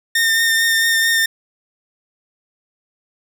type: tone with vibrato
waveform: sawtooth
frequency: 1819 Hz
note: A#6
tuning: 43 cents flat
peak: -10 dBFS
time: 0.15-1.26 s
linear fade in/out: 5 ms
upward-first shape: triangle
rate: 4.5 Hz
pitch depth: 20 cents each way
effects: none